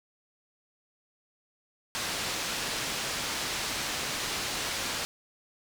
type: low-pass noise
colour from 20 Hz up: white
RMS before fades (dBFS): -33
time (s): 1.95-5.05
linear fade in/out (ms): 0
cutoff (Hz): 5600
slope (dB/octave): 12
effects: none